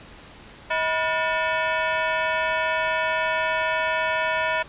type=ring-modulated tone; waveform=20% pulse; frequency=806 Hz; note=G5; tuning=48 cents sharp; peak=-13 dBFS; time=0.7-4.63 s; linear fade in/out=10 ms; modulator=170 Hz; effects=pink hiss -45 dBFS RMS until 4.68 s + resampled to 8000 Hz

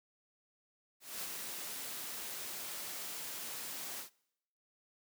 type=noise with ADSR envelope; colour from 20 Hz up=white; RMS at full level=-40 dBFS; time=1-4.1 s; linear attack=230 ms; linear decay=28 ms; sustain=-3 dB; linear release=110 ms; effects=noise-tail reverb RT60 0.8 s tail -24 dB re dry + high-pass 150 Hz 12 dB/octave

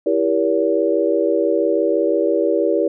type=chord; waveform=sine; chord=E diminished seventh; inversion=none; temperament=just; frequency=329.6 / 395.6 / 474.7 / 569.6 Hz; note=E4 / G4 / Bb4 / Db5; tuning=0 / +16 / +31 / +47 cents; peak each=-20 dBFS; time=0.06-2.88 s; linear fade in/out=5 ms; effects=none

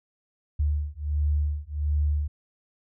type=beating tone pair; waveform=sine; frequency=73.42 / 74.82 Hz; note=D2 / D2; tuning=0 / +33 cents; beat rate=1.4 Hz; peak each=-26 dBFS; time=0.59-2.28 s; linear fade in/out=10 ms; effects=none

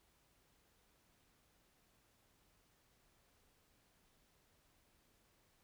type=silence; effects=pink hiss -74 dBFS RMS until 5.63 s

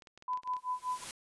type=clicks; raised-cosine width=0.2 ms; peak=-35 dBFS; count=10; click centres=0.022 / 0.072 / 0.176 / 0.224 / 0.334 / 0.374 / 0.434 / 0.475 / 0.536 / 0.567 s
type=tone with tremolo; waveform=sine; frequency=1003 Hz; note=B5; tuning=26 cents sharp; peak=-30 dBFS; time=0.28-1.04 s; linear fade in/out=2 ms; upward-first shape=sine; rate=5.2 Hz; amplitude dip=100%
type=noise with exponential growth; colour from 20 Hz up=white; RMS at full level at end=-40 dBFS; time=0.42-1.11 s; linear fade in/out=1 ms; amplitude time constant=150 ms
effects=resampled to 24000 Hz

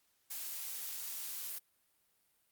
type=noise; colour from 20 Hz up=blue; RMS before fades=-42 dBFS; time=0.3-1.59 s; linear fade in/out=10 ms; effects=white hiss -75 dBFS RMS until 2.51 s + Opus 48 kbps

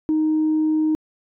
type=tone; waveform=sine; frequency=311.1 Hz; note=D#4; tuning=in tune; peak=-15 dBFS; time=0.09-0.95 s; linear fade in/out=0 ms; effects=tanh soft clip ceiling -13 dBFS

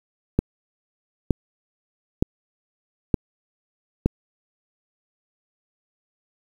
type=click train; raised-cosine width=3 ms; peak=-4 dBFS; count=5; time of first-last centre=0.39-4.06 s; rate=1.09 Hz; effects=7-bit

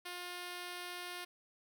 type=tone; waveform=5% pulse; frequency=355.3 Hz; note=F4; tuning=30 cents sharp; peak=-31 dBFS; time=0.05-1.25 s; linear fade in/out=10 ms; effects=none

